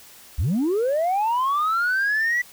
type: linear sweep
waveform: sine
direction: up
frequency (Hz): 55 to 1975.5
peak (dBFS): -17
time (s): 0.38-2.42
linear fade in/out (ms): 10
effects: tanh soft clip ceiling -17 dBFS + white hiss -47 dBFS RMS until 2.52 s